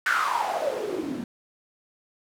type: noise with band-pass filter sweep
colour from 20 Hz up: white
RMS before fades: -27 dBFS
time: 0.06-1.24 s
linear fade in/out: 2 ms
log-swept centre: 1600 to 220 Hz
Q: 8.5
effects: none